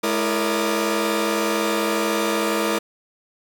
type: tone cluster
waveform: sawtooth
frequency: 213.5 / 331.2 / 467.2 / 571 / 1215 Hz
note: G#3 / E4 / A#4 / D5 / D#6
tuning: +48 / +8 / +4 / -49 / -42 cents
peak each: -23 / -21 / -21 / -24 / -25 dBFS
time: 0.03-2.79 s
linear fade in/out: 10 ms
effects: none